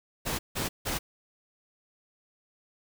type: noise bursts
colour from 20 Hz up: pink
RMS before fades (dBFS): -31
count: 3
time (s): 0.25-0.99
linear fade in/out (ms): 20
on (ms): 140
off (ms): 160
effects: none